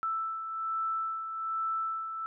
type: beating tone pair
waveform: sine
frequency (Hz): 1322 / 1323.2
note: E6 / E6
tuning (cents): +5 / +6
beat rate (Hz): 1.2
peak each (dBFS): -31 / -40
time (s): 0.03-2.26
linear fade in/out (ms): 0
effects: none